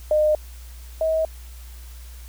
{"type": "tone pair in turn", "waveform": "sine", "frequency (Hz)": [610, 638.9], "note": ["D#5", "D#5"], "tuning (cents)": [-34, 46], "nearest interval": "minor second", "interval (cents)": 80, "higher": "second", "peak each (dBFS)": [-15, -18], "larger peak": "first", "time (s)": [[0.11, 0.35], [1.01, 1.25]], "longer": "neither", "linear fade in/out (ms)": 2, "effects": ["added 60 Hz sine -37 dBFS peak until 2.28 s", "white hiss -49 dBFS RMS until 2.28 s"]}